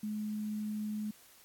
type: tone with quantisation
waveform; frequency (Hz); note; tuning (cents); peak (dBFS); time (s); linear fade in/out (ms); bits
sine; 212.2; G#3; +38; -34; 0.03-1.11; 5; 10
effects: white hiss -60 dBFS RMS until 1.44 s + AAC 64 kbps